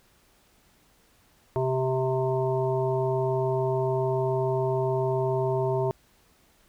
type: harmonic tone with a mistuned harmonic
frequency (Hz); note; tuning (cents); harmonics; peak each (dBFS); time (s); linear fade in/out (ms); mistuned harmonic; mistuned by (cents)
130.5; C3; -4; 1 / 3 / 5 / 7 / 8; -28 / -26 / -30 / -33 / -42; 1.56-5.91; 0; 8; +21
effects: pink hiss -62 dBFS RMS until 6.68 s